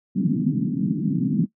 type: band-pass noise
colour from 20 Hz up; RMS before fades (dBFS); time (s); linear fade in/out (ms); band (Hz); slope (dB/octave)
pink; -22; 0.15-1.46; 20; 150 to 280; 48
effects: noise-tail reverb RT60 0.1 s tail -18 dB re dry